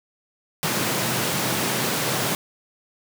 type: high-pass noise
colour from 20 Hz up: pink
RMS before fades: -24 dBFS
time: 0.63-2.35 s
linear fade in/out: 0 ms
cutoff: 110 Hz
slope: 48 dB/octave
effects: none